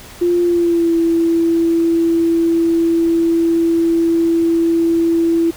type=tone with pitch glide; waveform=sine; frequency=349.2 to 333 Hz; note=F4 to E4; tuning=0 to +18 cents; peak=-11 dBFS; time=0.21-5.51 s; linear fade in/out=10 ms; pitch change=-82 cents; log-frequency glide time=0.43-0.93 s; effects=pink hiss -37 dBFS RMS until 5.56 s